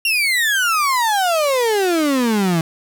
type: exponential sweep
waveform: 35% pulse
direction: down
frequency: 2802 to 159.3 Hz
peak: -13 dBFS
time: 0.05-2.61 s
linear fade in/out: 2 ms
effects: none